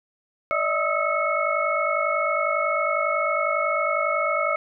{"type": "tone cluster", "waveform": "sine", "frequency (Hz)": [588, 640, 1262, 1312, 2192], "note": ["D5", "D#5", "D#6", "E6", "C#7"], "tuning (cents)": [2, 49, 24, -9, -20], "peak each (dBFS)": -27, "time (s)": [0.51, 4.56], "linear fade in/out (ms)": 0, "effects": []}